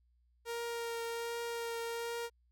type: tone with vibrato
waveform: sawtooth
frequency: 466.2 Hz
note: A#4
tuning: in tune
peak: -33 dBFS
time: 0.45-2.3 s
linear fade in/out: 50 ms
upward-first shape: triangle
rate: 1.3 Hz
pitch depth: 14 cents each way
effects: added 60 Hz sine -68 dBFS peak until 2.51 s